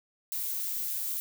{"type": "noise", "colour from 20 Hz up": "violet", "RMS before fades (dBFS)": -33, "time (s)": [0.32, 1.2], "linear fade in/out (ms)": 0, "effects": []}